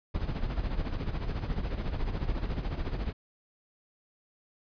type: noise with tremolo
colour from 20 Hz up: brown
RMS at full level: -29 dBFS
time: 0.14-3.13 s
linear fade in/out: 10 ms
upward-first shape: sine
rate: 14 Hz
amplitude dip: 65%
effects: resampled to 11025 Hz